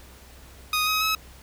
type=tone with pitch steps; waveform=15% pulse; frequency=1244.5 / 1265.5 / 1286.9 Hz; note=D#6 / D#6 / E6; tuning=0 / +29 / -42 cents; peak=-15 dBFS; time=0.73-1.15 s; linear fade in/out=2 ms; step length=140 ms; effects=added 64 Hz sine -47 dBFS peak until 1.42 s + pink hiss -50 dBFS RMS until 1.42 s